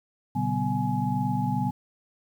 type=tone cluster; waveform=sine; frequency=120.3 / 142.3 / 190 / 246.8 / 841 Hz; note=B2 / C#3 / F#3 / B3 / G#5; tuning=-45 / +46 / +46 / -1 / +22 cents; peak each=-30 dBFS; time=0.35-1.71 s; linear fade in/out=10 ms; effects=9-bit